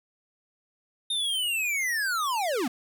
square linear sweep, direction down, 3685 to 217.8 Hz, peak -26 dBFS, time 1.1-2.68 s, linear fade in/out 5 ms, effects none

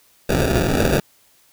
violet noise with sample-and-hold, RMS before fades -18 dBFS, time 0.29-1 s, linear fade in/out 5 ms, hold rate 1050 Hz, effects white hiss -56 dBFS RMS until 1.52 s

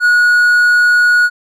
triangle tone, 1455 Hz, F#6, 29 cents flat, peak -5 dBFS, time 0-1.3 s, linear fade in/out 50 ms, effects none

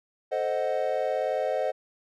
triangle chord, A diminished seventh, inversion none, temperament equal, 440 / 523.3 / 622.3 / 740 Hz, A4 / C5 / Eb5 / Gb5, 0 / 0 / 0 / 0 cents, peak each -32 / -27 / -27 / -30 dBFS, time 0.31-1.72 s, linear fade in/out 20 ms, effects none

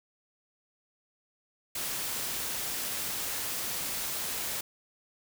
white noise, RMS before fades -34 dBFS, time 1.75-4.61 s, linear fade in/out 5 ms, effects none

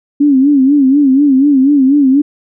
sine tone with vibrato, 276.4 Hz, C#4, 5 cents flat, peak -5 dBFS, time 0.2-2.22 s, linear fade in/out 10 ms, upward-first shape sine, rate 4.1 Hz, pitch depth 110 cents each way, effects none

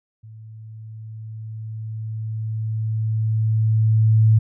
sine tone with level ramp, 110 Hz, A2, in tune, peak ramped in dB -38 to -10 dBFS, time 0.23-4.39 s, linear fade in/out 10 ms, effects none

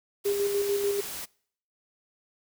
white noise, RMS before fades -37 dBFS, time 0.24-1.26 s, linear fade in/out 20 ms
sine tone with tremolo, 403.7 Hz, G#4, 49 cents flat, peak -23 dBFS, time 0.25-1.01 s, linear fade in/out 10 ms, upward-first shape square, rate 6.8 Hz, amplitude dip 35%
effects noise-tail reverb RT60 0.6 s tail -25 dB re dry

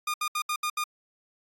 sawtooth tone bursts at uneven times, 1217 Hz, D#6, 39 cents flat, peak -23 dBFS, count 6, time 0.07-0.14 / 0.21-0.28 / 0.35-0.42 / 0.49-0.56 / 0.63-0.7 / 0.77-0.84 s, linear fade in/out 5 ms, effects AAC 64 kbps

